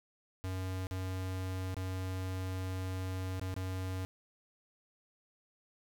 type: tone with dropouts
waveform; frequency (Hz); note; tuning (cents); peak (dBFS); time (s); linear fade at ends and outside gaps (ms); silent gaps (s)
square; 93.4; F#2; +17; -36; 0.44-4.05; 0; 0.869-0.911 / 1.744-1.767 / 3.396-3.414 / 3.541-3.564
effects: none